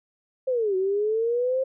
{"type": "linear two-way sweep", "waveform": "sine", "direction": "down then up", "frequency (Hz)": [533, 370, 533], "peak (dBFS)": -21, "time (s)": [0.47, 1.64], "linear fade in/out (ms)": 10, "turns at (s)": 0.76, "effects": []}